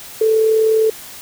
sine tone with amplitude modulation, 440 Hz, A4, in tune, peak -9 dBFS, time 0.21-0.9 s, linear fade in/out 5 ms, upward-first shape sine, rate 39.8 Hz, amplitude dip 35%, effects white hiss -35 dBFS RMS until 1.21 s

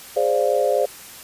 sine chord, D half-diminished seventh, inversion second, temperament equal, 415.3 / 523.3 / 587.3 / 698.5 Hz, Ab4 / C5 / D5 / F5, 0 / 0 / 0 / 0 cents, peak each -23 / -20 / -21 / -25 dBFS, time 0.16-0.86 s, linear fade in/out 10 ms, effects white hiss -40 dBFS RMS until 1.23 s + resampled to 32000 Hz

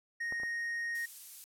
triangle tone, 1864.7 Hz, A#6, in tune, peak -32 dBFS, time 0.2-1.06 s, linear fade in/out 10 ms
clicks, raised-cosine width 1 ms, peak -31 / -39 / -32 dBFS, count 3, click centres 0.324 / 0.4 / 0.434 s
violet noise, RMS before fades -44 dBFS, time 0.95-1.44 s, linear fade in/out 0 ms
effects low-pass 12000 Hz 12 dB/octave

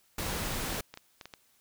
pink noise, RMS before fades -34 dBFS, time 0.18-0.81 s, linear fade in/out 5 ms
clicks, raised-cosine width 0.2 ms, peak -26 dBFS, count 5, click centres 0.94 / 0.974 / 1.212 / 1.256 / 1.338 s
effects white hiss -67 dBFS RMS until 1.6 s

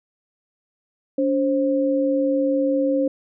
sine tone pair together, 284.8 / 529.6 Hz, C#4 / C5, +47 / +21 cents, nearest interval major seventh, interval 1074 cents, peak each -20 dBFS, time 1.18-3.08 s, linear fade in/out 5 ms, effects none

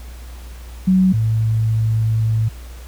sine tone pair in turn, 187 / 111.19 Hz, F#3 / A2, +19 / +19 cents, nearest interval major sixth, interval 900 cents, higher first, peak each -10 / -14 dBFS, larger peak first, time 0.87-1.13 / 1.13-2.49 s, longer second, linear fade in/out 10 ms, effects added 60 Hz sine -32 dBFS peak until 2.87 s + pink hiss -44 dBFS RMS until 2.87 s

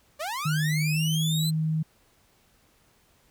sawtooth linear sweep, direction up, 555 to 4131 Hz, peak -26 dBFS, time 0.19-1.51 s, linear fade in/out 20 ms
sine tone with pitch glide, 153.7 to 157.66 Hz, D#3 to D#3, -21 to +23 cents, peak -23 dBFS, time 0.45-1.83 s, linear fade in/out 10 ms, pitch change +44 cents, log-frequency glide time 0.94-1 s
effects pink hiss -63 dBFS RMS until 3.3 s

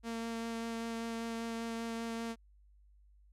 sawtooth tone with vibrato, 229.3 Hz, A#3, 28 cents flat, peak -33 dBFS, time 0.03-2.36 s, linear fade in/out 50 ms, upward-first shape sine, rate 5.1 Hz, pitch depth 10 cents each way, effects added 50 Hz sine -60 dBFS peak until 3.32 s + low-pass 10000 Hz 12 dB/octave

